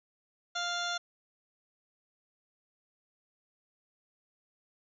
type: harmonic tone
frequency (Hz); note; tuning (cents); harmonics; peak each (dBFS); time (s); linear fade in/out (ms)
698.5; F5; 0; 1 / 2 / 3 / 4 / 5 / 6 / 8 / 9 / 10; -38 / -35 / -48 / -47 / -38 / -41 / -45 / -48 / -50; 0.55-0.98; 10
effects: none